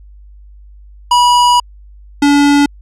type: tone pair in turn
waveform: square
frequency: 973 / 286.5 Hz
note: B5 / D4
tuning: -26 / -43 cents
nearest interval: octave + major sixth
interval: 2117 cents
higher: first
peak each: -7 dBFS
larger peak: neither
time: 1.11-1.6 / 2.22-2.66 s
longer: first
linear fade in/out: 5 ms
effects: added 50 Hz sine -35 dBFS peak until 2.81 s + low-pass 8000 Hz 12 dB/octave